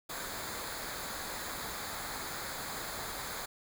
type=noise with comb filter; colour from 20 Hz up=pink; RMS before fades=-40 dBFS; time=0.09-3.46 s; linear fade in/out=10 ms; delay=0.35 ms; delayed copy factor=-0.65; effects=none